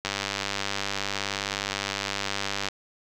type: click train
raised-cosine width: 0.2 ms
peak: -10 dBFS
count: 263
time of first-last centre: 0.05-2.686 s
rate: 99.4 Hz
effects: none